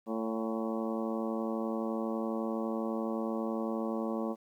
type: harmonic tone with a mistuned harmonic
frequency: 111.9 Hz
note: A2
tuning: 30 cents sharp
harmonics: 2 / 3 / 4 / 5 / 6 / 7 / 8 / 9 / 10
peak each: -34 / -38 / -40 / -39 / -46 / -46 / -48 / -47 / -46 dBFS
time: 0.06-4.36 s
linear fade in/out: 50 ms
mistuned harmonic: 6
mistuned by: +61 cents
effects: 11-bit